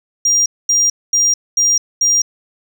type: tone bursts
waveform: sine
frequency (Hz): 5700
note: F8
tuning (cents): +34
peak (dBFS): -8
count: 5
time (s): 0.25-2.22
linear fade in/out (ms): 5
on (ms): 210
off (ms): 230
effects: tanh soft clip ceiling -8 dBFS